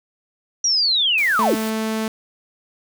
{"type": "linear sweep", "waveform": "sine", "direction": "down", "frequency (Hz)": [5830, 220], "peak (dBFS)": -15, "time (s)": [0.64, 1.55], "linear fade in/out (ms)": 5}
{"type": "noise", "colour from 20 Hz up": "white", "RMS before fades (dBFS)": -35, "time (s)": [1.18, 1.7], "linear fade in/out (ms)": 0}
{"type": "tone", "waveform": "sawtooth", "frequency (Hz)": 220, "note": "A3", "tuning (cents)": 0, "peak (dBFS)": -17, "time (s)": [1.39, 2.08], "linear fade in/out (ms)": 2}
{"effects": []}